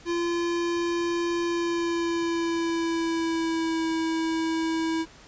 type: tone with pitch glide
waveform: square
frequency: 343 to 324.7 Hz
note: F4 to E4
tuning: -31 to -26 cents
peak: -25 dBFS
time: 0.05-5.06 s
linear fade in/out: 50 ms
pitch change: -95 cents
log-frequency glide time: 1.43-3.91 s
effects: pink hiss -50 dBFS RMS until 5.27 s + resampled to 16000 Hz